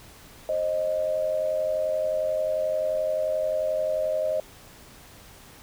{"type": "tone pair together", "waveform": "sine", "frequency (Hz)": [529.6, 621], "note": ["C5", "D#5"], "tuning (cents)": [21, -3], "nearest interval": "minor third", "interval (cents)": 276, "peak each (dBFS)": [-29, -24], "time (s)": [0.49, 4.4], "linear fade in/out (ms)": 2, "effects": ["pink hiss -49 dBFS RMS until 5.62 s"]}